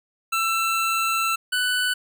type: tone pair in turn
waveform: 25% pulse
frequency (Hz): 1337 / 1492.3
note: E6 / F#6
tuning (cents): +24 / +14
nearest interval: major second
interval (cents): 190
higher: second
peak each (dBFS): -17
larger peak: neither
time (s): 0.32-1.36 / 1.52-1.94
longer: first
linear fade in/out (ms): 10
effects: none